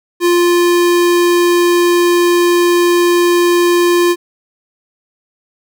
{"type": "tone", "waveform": "square", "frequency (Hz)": 349.2, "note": "F4", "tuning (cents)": 0, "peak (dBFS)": -9, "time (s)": [0.2, 4.16], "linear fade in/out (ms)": 50, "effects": []}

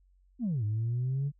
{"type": "exponential two-way sweep", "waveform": "sine", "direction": "down then up", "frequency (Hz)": [266.7, 103.6, 145.4], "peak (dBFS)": -26, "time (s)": [0.39, 1.32], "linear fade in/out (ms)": 50, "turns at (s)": 0.64, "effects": ["tanh soft clip ceiling -25 dBFS", "added 46 Hz sine -61 dBFS peak until 1.39 s"]}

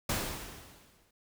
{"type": "noise with exponential decay", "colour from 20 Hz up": "pink", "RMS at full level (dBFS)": -30, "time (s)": [0.09, 1.11], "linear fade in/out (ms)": 5, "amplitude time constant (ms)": 220, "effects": []}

